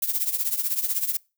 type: noise with tremolo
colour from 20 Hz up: violet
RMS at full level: -22 dBFS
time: 0.02-1.17 s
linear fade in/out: 5 ms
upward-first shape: triangle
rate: 16 Hz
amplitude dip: 85%
effects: noise-tail reverb RT60 0.3 s tail -25 dB re dry